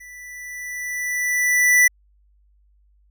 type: tone with level ramp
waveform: square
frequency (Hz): 1975.5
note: B6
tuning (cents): 0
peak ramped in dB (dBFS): -40 to -11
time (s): 0-1.88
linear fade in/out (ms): 10
effects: added 50 Hz sine -55 dBFS peak until 3.1 s